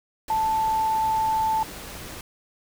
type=tone in noise; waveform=sine; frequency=880 Hz; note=A5; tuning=in tune; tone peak=-20 dBFS; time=0.3-1.63 s; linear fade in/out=2 ms; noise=pink; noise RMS=-38 dBFS; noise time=0.28-2.21 s; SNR=+15 dB; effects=none